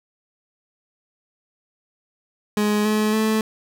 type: tone with pitch steps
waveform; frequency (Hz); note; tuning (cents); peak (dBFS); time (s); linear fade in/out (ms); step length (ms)
30% pulse; 209.4 / 213.8 / 218.3; G#3 / A3 / A3; +15 / -49 / -13; -15; 2.57-3.41; 2; 280
effects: none